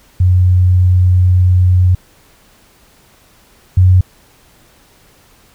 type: tone pair in turn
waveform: sine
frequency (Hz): 90.9 / 91.96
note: F#2 / F#2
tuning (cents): -30 / -10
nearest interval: unison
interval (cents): 20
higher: second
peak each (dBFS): -6 / -4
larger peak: second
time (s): 0.2-1.95 / 3.77-4.01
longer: first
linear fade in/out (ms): 5
effects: pink hiss -48 dBFS RMS until 5.54 s